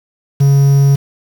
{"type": "tone with quantisation", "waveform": "triangle", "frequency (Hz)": 139.2, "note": "C#3", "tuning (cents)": 8, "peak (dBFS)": -4, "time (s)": [0.4, 0.96], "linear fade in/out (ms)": 10, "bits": 5, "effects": []}